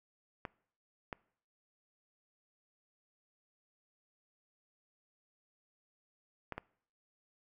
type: clicks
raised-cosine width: 0.5 ms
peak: -24 dBFS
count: 4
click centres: 0.452 / 1.128 / 6.523 / 6.58 s
effects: noise-tail reverb RT60 0.6 s tail -23 dB re dry